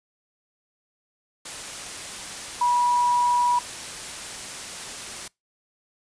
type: tone in noise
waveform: sine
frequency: 972 Hz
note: B5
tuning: 28 cents flat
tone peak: -18 dBFS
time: 2.61-3.59 s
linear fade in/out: 5 ms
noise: white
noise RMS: -35 dBFS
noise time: 1.45-5.28 s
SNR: +14 dB
effects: noise-tail reverb RT60 0.2 s tail -25 dB re dry + resampled to 22050 Hz